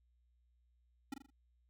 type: tone with echo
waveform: square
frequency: 273.4 Hz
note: C#4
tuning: 24 cents flat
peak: -39 dBFS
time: 1.12-1.14 s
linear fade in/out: 5 ms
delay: 41 ms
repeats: 4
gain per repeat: -7 dB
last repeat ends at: 1.304 s
effects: added 60 Hz sine -70 dBFS peak until 1.69 s